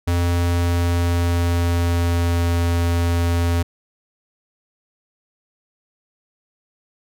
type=tone with pitch glide; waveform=square; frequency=86.8 to 85.65 Hz; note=F2 to F2; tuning=-10 to -33 cents; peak=-17 dBFS; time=0.07-3.63 s; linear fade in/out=10 ms; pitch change=-23 cents; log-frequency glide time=0.23-2.59 s; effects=none